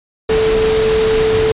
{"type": "tone in noise", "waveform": "sine", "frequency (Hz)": 440, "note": "A4", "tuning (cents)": 0, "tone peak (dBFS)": -11, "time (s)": [0.29, 1.52], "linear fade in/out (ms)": 5, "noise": "pink", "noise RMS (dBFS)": -20, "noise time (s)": [0.29, 1.52], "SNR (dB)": 6, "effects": ["resampled to 8000 Hz"]}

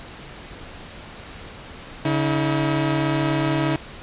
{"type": "tone pair together", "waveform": "sawtooth", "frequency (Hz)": [141.9, 320.6], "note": ["C#3", "E4"], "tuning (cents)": [41, -48], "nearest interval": "octave + major second", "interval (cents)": 1411, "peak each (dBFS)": -18, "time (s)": [2.05, 3.76], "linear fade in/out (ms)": 2, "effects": ["pink hiss -39 dBFS RMS until 4.02 s", "resampled to 8000 Hz"]}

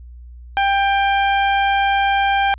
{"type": "tone", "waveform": "sawtooth", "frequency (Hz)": 792, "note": "G5", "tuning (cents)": 18, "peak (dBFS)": -10, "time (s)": [0.57, 2.54], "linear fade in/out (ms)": 0, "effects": ["added 60 Hz sine -35 dBFS peak until 2.58 s", "resampled to 8000 Hz"]}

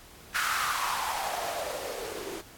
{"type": "noise with band-pass filter sweep", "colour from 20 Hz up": "blue", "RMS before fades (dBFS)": -32, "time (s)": [0.34, 2.42], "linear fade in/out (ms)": 20, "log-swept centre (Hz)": [1500, 350], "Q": 5.2, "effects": ["pink hiss -51 dBFS RMS until 2.57 s", "AAC 64 kbps"]}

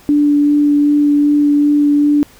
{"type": "tone with vibrato", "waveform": "sine", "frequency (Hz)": 291.8, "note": "D4", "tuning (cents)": -11, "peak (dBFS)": -8, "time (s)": [0.09, 2.23], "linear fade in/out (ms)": 0, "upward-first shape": "sine", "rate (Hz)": 2.6, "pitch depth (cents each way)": 9, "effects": ["pink hiss -44 dBFS RMS until 2.39 s"]}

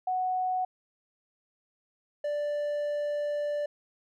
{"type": "tone pair in turn", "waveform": ["sine", "triangle"], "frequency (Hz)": [740, 587.3], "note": ["F#5", "D5"], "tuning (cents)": [0, 0], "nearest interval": "major third", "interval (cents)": 400, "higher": "first", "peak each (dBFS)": -26, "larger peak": "neither", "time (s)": [[0.07, 0.65], [2.24, 3.66]], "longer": "second", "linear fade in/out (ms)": 5, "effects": []}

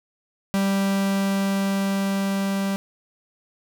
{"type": "tone with level ramp", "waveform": "45% pulse", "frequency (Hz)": 196, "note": "G3", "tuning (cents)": 0, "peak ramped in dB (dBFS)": [-19, -22], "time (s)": [0.54, 2.76], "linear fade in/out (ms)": 0, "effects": []}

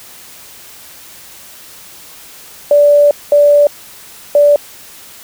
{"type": "tone bursts at uneven times", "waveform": "sine", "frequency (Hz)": 582, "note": "D5", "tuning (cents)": -16, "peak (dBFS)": -4, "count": 3, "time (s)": [[2.71, 3.11], [3.32, 3.67], [4.35, 4.56]], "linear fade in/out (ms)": 2, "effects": ["white hiss -36 dBFS RMS until 5.23 s"]}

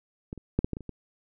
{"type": "clicks", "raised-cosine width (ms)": 3, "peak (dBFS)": [-22, -30, -10, -12, -17, -23, -29, -23], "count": 8, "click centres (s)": [0.329, 0.377, 0.59, 0.645, 0.733, 0.769, 0.807, 0.893], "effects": []}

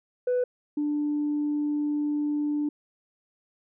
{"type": "tone pair in turn", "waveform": "sine", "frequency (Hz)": [496.7, 295.3], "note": ["B4", "D4"], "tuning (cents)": [10, 10], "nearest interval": "major sixth", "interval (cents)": 900, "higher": "first", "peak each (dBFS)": [-20, -23], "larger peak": "first", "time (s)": [[0.27, 0.44], [0.77, 2.69]], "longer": "second", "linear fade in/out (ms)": 5, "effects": ["tanh soft clip ceiling -20 dBFS"]}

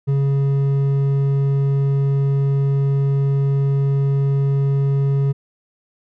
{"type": "tone with hard clipping", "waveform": "triangle", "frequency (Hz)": 138.59, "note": "C#3", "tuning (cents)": 0, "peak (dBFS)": -16, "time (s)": [0.07, 5.33], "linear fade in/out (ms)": 20, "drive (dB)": 9, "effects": []}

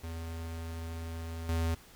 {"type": "tone with level steps", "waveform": "square", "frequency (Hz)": 82.41, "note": "E2", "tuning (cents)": 0, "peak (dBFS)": [-38, -29], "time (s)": [0.03, 1.75], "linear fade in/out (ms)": 10, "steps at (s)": 1.49, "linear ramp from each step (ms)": 2, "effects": ["pink hiss -56 dBFS RMS until 1.95 s"]}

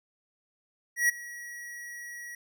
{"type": "tone with ADSR envelope", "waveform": "square", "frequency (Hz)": 1916, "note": "A#6", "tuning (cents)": 47, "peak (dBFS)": -20, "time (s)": [0.96, 2.35], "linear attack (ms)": 130, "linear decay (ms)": 12, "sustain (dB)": -20, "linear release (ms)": 3, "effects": []}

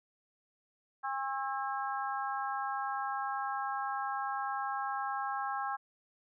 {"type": "harmonic tone with a mistuned harmonic", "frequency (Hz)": 270.2, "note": "C#4", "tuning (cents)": -44, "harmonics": [3, 4, 5, 6], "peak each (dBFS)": [-36, -38, -40, -42], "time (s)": [1.03, 5.77], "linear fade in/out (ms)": 20, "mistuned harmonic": 5, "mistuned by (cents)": -39, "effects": []}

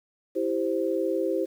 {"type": "chord", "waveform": "sine", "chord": "C major", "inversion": "first", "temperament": "equal with one note detuned", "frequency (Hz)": [329.6, 389.7, 523.3], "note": ["E4", "G4", "C5"], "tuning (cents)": [0, -10, 0], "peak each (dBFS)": -28, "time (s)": [0.35, 1.46], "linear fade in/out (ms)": 20, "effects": ["9-bit"]}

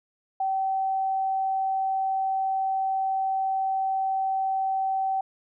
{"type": "tone", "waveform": "sine", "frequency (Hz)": 769, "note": "G5", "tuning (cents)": -33, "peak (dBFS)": -23, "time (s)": [0.4, 5.21], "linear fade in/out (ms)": 5, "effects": []}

